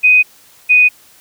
sine tone pair in turn, 2500 / 2487 Hz, D#7 / D#7, +8 / -1 cents, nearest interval unison, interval 9 cents, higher first, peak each -5 dBFS, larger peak neither, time 0.03-0.23 / 0.69-0.89 s, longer neither, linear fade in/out 20 ms, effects white hiss -46 dBFS RMS until 1.2 s

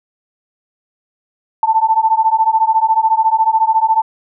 sine beating tone pair, 880 / 894 Hz, A5 / A5, 0 / +27 cents, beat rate 14 Hz, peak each -13 dBFS, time 1.63-4.02 s, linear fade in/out 2 ms, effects none

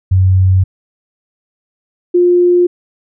sine tone pair in turn, 93.7 / 353.8 Hz, F#2 / F4, +22 / +23 cents, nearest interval octave + major seventh, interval 2301 cents, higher second, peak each -6 dBFS, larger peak neither, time 0.11-0.64 / 2.14-2.67 s, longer neither, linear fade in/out 10 ms, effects none

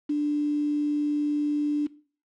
sine tone with quantisation, 294.9 Hz, D4, 7 cents sharp, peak -22 dBFS, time 0.09-1.87 s, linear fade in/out 10 ms, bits 7, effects noise-tail reverb RT60 0.4 s tail -18 dB re dry + low-pass 3000 Hz 12 dB/octave

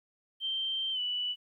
sine tone with pitch glide, 3136 to 2963 Hz, G7 to F#7, 0 to +2 cents, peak -30 dBFS, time 0.4-1.36 s, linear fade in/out 50 ms, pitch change -98 cents, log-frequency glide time 0.92-1 s, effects 12-bit

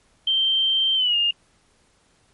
sine tone with pitch glide, 3136 to 2826 Hz, G7 to F7, 0 to +20 cents, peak -17 dBFS, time 0.27-1.31 s, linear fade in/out 5 ms, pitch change -180 cents, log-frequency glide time 0.95-1.16 s, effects pink hiss -61 dBFS RMS until 2.33 s + MP3 48 kbps

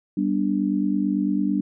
sine chord, G major, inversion none, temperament just, 196 / 245 / 294 Hz, G3 / B3 / D4, 0 / -14 / +2 cents, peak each -23 / -27 / -23 dBFS, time 0.17-1.61 s, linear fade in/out 5 ms, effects none

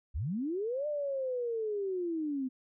sine linear two-way sweep, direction up then down, 51.3 to 603 to 252.3 Hz, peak -31 dBFS, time 0.14-2.49 s, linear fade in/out 20 ms, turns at 0.87 s, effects none

